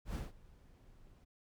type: noise with ADSR envelope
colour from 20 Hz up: brown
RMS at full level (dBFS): -36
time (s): 0.05-1.25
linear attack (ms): 97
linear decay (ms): 170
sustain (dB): -24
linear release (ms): 15
effects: none